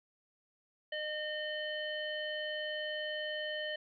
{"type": "harmonic tone", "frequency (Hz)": 610, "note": "D#5", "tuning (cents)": -34, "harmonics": [1, 3, 5, 7], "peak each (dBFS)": [-39, -40, -41, -56], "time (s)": [0.92, 3.76], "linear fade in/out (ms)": 5, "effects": []}